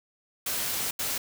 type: noise bursts at uneven times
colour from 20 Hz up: white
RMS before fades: -30 dBFS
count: 2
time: 0.46-0.91 / 0.99-1.18 s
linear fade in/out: 5 ms
effects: none